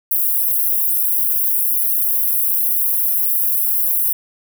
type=high-pass noise; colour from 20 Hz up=white; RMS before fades=-17 dBFS; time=0.11-4.13 s; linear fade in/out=5 ms; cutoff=11000 Hz; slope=48 dB/octave; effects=none